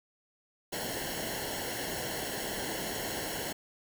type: noise with comb filter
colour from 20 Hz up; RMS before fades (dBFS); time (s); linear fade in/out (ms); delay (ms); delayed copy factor
pink; -36; 0.72-3.53; 10; 0.82; -0.8
effects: none